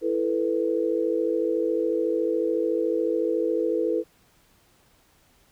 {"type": "chord", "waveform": "sine", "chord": "E suspended fourth", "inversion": "none", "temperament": "equal with one note detuned", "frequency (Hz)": [331.7, 440, 493.9], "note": ["E4", "A4", "B4"], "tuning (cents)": [11, 0, 0], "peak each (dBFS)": -26, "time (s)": [0.01, 4.04], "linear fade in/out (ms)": 50, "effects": ["pink hiss -61 dBFS RMS until 5.51 s"]}